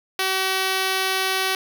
5% pulse tone, 380 Hz, F#4, 46 cents sharp, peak -9 dBFS, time 0.19-1.55 s, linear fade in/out 2 ms, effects none

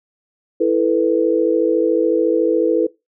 sine chord, E suspended fourth, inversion none, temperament equal, 329.6 / 440 / 493.9 Hz, E4 / A4 / B4, 0 / 0 / 0 cents, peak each -17 dBFS, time 0.6-2.87 s, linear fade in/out 10 ms, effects noise-tail reverb RT60 0.2 s tail -19 dB re dry

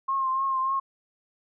sine tone with vibrato, 1066 Hz, C6, 32 cents sharp, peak -23 dBFS, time 0.08-0.8 s, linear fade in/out 10 ms, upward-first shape triangle, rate 3.4 Hz, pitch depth 39 cents each way, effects none

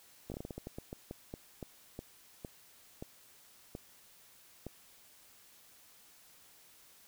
slowing click train, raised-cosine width 2 ms, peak -28 dBFS, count 19, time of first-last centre 0.3-4.667 s, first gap 18 ms, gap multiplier 1.26, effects white hiss -61 dBFS RMS until 7.07 s

